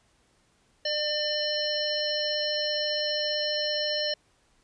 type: harmonic tone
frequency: 599 Hz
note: D5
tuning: 34 cents sharp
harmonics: 1 / 3 / 5 / 7 / 9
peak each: -30 / -36 / -33 / -32 / -32 dBFS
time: 0.85-4.14 s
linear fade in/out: 5 ms
effects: pink hiss -66 dBFS RMS until 4.63 s + resampled to 22050 Hz